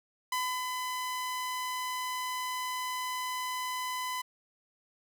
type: tone with ADSR envelope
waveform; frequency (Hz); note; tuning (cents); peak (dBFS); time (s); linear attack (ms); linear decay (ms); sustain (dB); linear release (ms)
sawtooth; 1008; B5; +35; -25; 0.32-4.22; 4; 300; -4; 11
effects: none